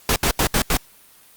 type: noise bursts at uneven times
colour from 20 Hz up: pink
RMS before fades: -18 dBFS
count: 5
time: 0.09-0.16 / 0.23-0.31 / 0.39-0.47 / 0.54-0.62 / 0.7-0.77 s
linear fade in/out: 2 ms
effects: white hiss -50 dBFS RMS until 1.36 s + Opus 48 kbps